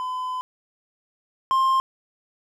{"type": "tone pair in turn", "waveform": "triangle", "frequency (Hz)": [1014, 1057], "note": ["B5", "C6"], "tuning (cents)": [45, 17], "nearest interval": "minor second", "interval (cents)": 72, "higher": "second", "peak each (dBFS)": [-24, -15], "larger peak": "second", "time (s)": [[0, 0.41], [1.51, 1.8]], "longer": "first", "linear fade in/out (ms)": 0, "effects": []}